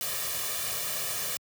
white noise with comb filter, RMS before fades -32 dBFS, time 0.01-1.37 s, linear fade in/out 0 ms, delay 1.7 ms, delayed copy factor +0.75, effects high-pass 80 Hz 12 dB/octave

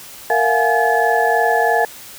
sine tone cluster, 462.1 / 678 / 721 / 840 / 1720 Hz, A#4 / E5 / F#5 / G#5 / A6, -15 / +49 / -45 / +19 / -40 cents, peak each -19 dBFS, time 0.3-1.85 s, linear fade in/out 2 ms, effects white hiss -37 dBFS RMS until 2.18 s

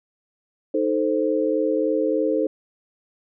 sine chord, A diminished, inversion second, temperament equal, 311.1 / 440 / 523.3 Hz, Eb4 / A4 / C5, 0 / 0 / 0 cents, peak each -23 dBFS, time 0.74-2.47 s, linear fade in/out 5 ms, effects none

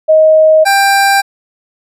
sine / 25% pulse tone pair in turn, 628 / 791.2 Hz, D#5 / G5, +16 / +16 cents, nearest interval major third, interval 400 cents, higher second, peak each -3 dBFS, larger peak neither, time 0.08-0.65 / 0.65-1.22 s, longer neither, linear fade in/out 20 ms, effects resampled to 32000 Hz

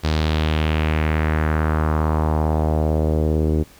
sawtooth tone with low-pass filter sweep, 77.78 Hz, D#2, in tune, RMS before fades -19 dBFS, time 0.03-3.64 s, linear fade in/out 20 ms, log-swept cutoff 4600 to 370 Hz, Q 2.2, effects pink hiss -48 dBFS RMS until 3.79 s

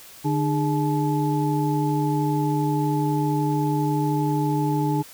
sine tone cluster, 147.9 / 302.1 / 412.2 / 861 Hz, D3 / D4 / G#4 / A5, +13 / +49 / -13 / -38 cents, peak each -23 / -24 / -30 / -27 dBFS, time 0.24-5.03 s, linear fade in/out 20 ms, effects white hiss -45 dBFS RMS until 5.13 s

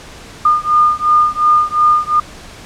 sine beating tone pair, 1214 / 1216.8 Hz, D#6 / D#6, -43 / -39 cents, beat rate 2.8 Hz, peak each -12 / -12 dBFS, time 0.45-2.2 s, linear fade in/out 5 ms, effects pink hiss -35 dBFS RMS until 2.65 s + low-pass 8000 Hz 12 dB/octave

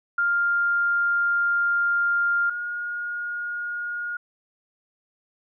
sine tone pair in turn, 1400 / 1430.2 Hz, F6 / F6, +4 / +41 cents, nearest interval unison, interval 37 cents, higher second, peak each -19 / -27 dBFS, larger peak first, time 0.18-2.5 / 2.5-4.17 s, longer first, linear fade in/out 5 ms, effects none

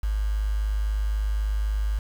sine tone with quantisation, 51.91 Hz, G#1, in tune, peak -22 dBFS, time 0.03-1.99 s, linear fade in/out 5 ms, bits 7, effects none

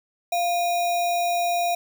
sine tone with sample-and-hold, 696 Hz, F5, 6 cents flat, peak -20 dBFS, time 0.32-1.75 s, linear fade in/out 5 ms, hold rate 3150 Hz, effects none

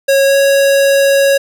square tone with pitch glide, 548 to 553.1 Hz, C#5 to C#5, -20 to -4 cents, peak -8 dBFS, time 0.08-1.38 s, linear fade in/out 10 ms, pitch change +16 cents, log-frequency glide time 0.26-0.36 s, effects none

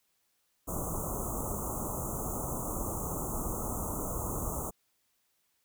pink band-stop noise, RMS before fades -35 dBFS, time 0.67-4.71 s, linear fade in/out 20 ms, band 1300 to 6400 Hz, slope 96 dB/octave, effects white hiss -75 dBFS RMS until 5.64 s

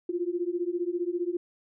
sine beating tone pair, 343 / 358 Hz, F4 / F4, -31 / +43 cents, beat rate 15 Hz, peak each -30 dBFS, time 0.09-1.37 s, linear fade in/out 5 ms, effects none

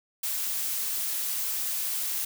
blue noise, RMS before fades -30 dBFS, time 0.23-2.25 s, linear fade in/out 5 ms, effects none

